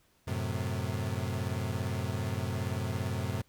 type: chord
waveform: 35% pulse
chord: F# diminished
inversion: none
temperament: equal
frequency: 92.5 / 110 / 130.81 Hz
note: F#2 / A2 / C3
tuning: 0 / 0 / 0 cents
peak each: -33 / -34 / -35 dBFS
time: 0.27-3.42 s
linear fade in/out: 10 ms
effects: pink hiss -68 dBFS RMS until 3.48 s